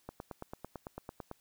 click train, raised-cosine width 1 ms, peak -27 dBFS, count 12, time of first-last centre 0.09-1.314 s, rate 8.99 Hz, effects white hiss -70 dBFS RMS until 1.4 s

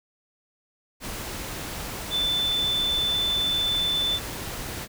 sine tone in noise, 3520 Hz, A7, in tune, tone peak -22 dBFS, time 2.1-4.2 s, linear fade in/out 50 ms, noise pink, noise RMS -34 dBFS, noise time 1-4.88 s, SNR +9 dB, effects none

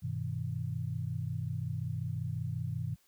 sine chord, G augmented, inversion none, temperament equal with one note detuned, 98 / 123.47 / 158.47 Hz, G2 / B2 / D#3, 0 / 0 / +32 cents, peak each -38 / -36 / -38 dBFS, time 0.02-2.96 s, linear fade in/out 20 ms, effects white hiss -69 dBFS RMS until 3.07 s

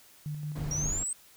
sine tone with tremolo, 149.8 Hz, D3, 35 cents sharp, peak -32 dBFS, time 0.26-0.89 s, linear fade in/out 0 ms, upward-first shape square, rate 5.8 Hz, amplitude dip 35%
brown noise, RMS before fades -36 dBFS, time 0.55-1.04 s, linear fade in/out 10 ms
sine exponential sweep, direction up, 5640 to 8372 Hz, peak -30 dBFS, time 0.71-1.13 s, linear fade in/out 2 ms
effects white hiss -57 dBFS RMS until 1.36 s

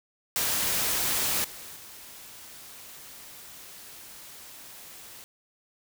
white noise with level steps, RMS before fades -27 / -43 / -46 dBFS, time 0.36-5.24 s, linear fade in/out 0 ms, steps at 1.44 / 1.76 s, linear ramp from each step 5 ms, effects none

